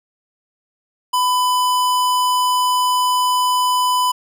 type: tone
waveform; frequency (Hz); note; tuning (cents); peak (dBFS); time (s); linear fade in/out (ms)
square; 1000; B5; +21; -15; 1.13-4.12; 10
effects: none